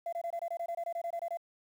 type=tone bursts; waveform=sine; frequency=681 Hz; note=F5; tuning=44 cents flat; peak=-31 dBFS; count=15; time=0.06-1.372 s; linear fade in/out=5 ms; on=66 ms; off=23 ms; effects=tanh soft clip ceiling -31 dBFS + 10-bit